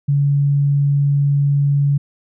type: tone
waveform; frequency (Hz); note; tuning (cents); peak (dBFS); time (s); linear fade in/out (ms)
sine; 142; C#3; +42; -12; 0.08-1.98; 10
effects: none